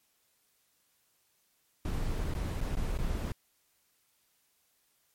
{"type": "noise with dropouts", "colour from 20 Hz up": "brown", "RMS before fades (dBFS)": -32, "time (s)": [1.85, 3.32], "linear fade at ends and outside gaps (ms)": 2, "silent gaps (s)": [[2.339, 2.349], [2.607, 2.611], [2.754, 2.769], [2.976, 2.987]], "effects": ["white hiss -72 dBFS RMS until 5.14 s", "MP3 64 kbps"]}